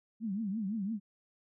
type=tone with vibrato; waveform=sine; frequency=207.7 Hz; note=G#3; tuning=in tune; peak=-32 dBFS; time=0.2-1 s; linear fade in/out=50 ms; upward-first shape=triangle; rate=5.9 Hz; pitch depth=210 cents each way; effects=none